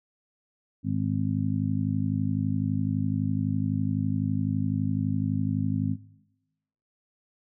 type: harmonic tone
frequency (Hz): 51.91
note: G#1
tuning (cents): 0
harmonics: 2 / 3 / 4 / 5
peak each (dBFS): -30 / -30 / -30 / -30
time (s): 0.83-5.97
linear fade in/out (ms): 50
effects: noise-tail reverb RT60 1.0 s tail -20 dB re dry